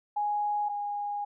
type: tone pair in turn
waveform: sine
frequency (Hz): 830 / 820.9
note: G#5 / G#5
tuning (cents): -1 / -20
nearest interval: unison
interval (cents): 19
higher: first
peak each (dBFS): -26 / -30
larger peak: first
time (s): 0.16-0.69 / 0.69-1.25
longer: second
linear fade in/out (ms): 10
effects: none